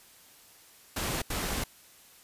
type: noise bursts at uneven times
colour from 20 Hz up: pink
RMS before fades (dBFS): -32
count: 2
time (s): 0.96-1.22 / 1.3-1.64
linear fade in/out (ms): 5
effects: white hiss -56 dBFS RMS until 2.23 s + resampled to 32000 Hz